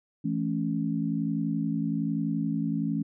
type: chord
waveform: sine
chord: A major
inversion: second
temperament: equal with one note detuned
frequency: 164.81 / 216 / 277.2 Hz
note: E3 / A3 / C#4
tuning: 0 / -32 / 0 cents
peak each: -30 dBFS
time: 0.24-3.03 s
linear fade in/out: 10 ms
effects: none